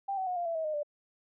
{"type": "tone with pitch steps", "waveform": "sine", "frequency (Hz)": [789, 756.9, 726, 696.5, 668.1, 640.9, 614.8, 589.7], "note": ["G5", "F#5", "F#5", "F5", "E5", "E5", "D#5", "D5"], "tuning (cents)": [11, 39, -33, -5, 23, -49, -21, 7], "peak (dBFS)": -30, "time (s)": [0.08, 0.832], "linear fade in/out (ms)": 10, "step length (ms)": 94, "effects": []}